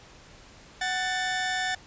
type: tone pair together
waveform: sawtooth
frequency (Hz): 744.6 / 1771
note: F#5 / A6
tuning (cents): +11 / +11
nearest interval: octave + minor third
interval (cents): 1500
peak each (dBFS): -26 / -25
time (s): 0.81-1.75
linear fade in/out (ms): 5
effects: pink hiss -51 dBFS RMS until 1.86 s + resampled to 16000 Hz

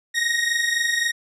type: tone pair together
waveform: sawtooth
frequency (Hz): 1862 / 1885.8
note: A#6 / A#6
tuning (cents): -2 / +20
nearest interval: unison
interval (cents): 22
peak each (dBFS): -19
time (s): 0.14-1.12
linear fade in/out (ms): 20
effects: low-pass 9000 Hz 12 dB/octave

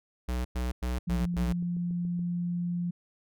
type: tone bursts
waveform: square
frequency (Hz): 61.74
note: B1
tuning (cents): 0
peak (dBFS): -29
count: 5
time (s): 0.28-1.53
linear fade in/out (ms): 10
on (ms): 170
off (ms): 100
type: tone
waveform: sine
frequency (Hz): 174.61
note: F3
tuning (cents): 0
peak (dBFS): -28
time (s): 1.07-2.91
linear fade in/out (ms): 10
type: click train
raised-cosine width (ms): 3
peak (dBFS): -35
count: 8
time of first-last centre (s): 1.2-2.193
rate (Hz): 7.05
effects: none

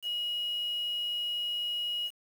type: tone with quantisation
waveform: sine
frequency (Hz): 2898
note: F#7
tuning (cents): -37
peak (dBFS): -30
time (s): 0.02-2.11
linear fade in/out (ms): 50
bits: 8
effects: none

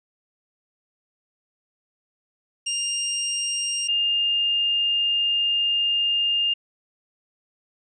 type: tone pair in turn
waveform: 20% pulse / sine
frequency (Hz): 2804 / 2815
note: F7 / F7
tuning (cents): +6 / +13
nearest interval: unison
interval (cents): 7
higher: second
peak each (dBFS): -19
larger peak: neither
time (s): 2.66-3.88 / 3.88-6.54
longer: second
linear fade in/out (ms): 10
effects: resampled to 22050 Hz

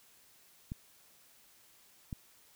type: clicks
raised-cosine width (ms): 5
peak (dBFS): -26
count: 2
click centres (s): 0.719 / 2.128
effects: white hiss -63 dBFS RMS until 2.55 s

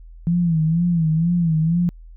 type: tone with vibrato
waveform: sine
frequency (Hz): 166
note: E3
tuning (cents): +12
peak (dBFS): -15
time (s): 0.27-1.89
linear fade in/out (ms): 0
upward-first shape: sine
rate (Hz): 2.1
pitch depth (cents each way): 99
effects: added 41 Hz sine -38 dBFS peak until 2.16 s

